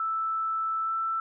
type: tone with pitch glide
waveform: sine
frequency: 1319 to 1329.7 Hz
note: E6 to E6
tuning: +1 to +15 cents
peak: -26 dBFS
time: 0-1.2 s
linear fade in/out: 2 ms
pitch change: +14 cents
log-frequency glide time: 0.82-0.94 s
effects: none